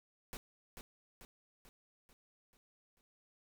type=noise with echo; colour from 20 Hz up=pink; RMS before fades=-45 dBFS; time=0.33-0.37 s; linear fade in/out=0 ms; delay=440 ms; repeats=6; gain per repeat=-5 dB; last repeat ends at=3.01 s; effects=none